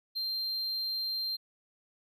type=tone; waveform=triangle; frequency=4165 Hz; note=C8; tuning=9 cents flat; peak=-30 dBFS; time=0.15-1.37 s; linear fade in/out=20 ms; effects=none